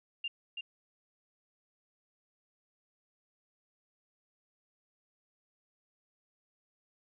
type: tone with echo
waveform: sine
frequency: 2794 Hz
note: F7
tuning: in tune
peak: -33 dBFS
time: 0.24-0.28 s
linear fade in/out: 5 ms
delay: 330 ms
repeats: 1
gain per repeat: -4 dB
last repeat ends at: 0.61 s
effects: none